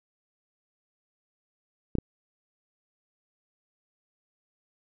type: clicks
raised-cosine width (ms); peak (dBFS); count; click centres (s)
3; -14; 2; 1.953 / 1.985
effects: none